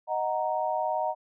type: chord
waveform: sine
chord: D# minor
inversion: none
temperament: equal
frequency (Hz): 622.3 / 740 / 932.3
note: D#5 / F#5 / A#5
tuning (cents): 0 / 0 / 0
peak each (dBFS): -30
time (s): 0.07-1.15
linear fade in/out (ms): 50
effects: none